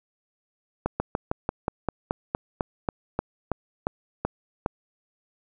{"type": "slowing click train", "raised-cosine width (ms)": 1, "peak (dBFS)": -10, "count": 16, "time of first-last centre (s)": [0.86, 4.661], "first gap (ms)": 140, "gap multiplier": 1.08, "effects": []}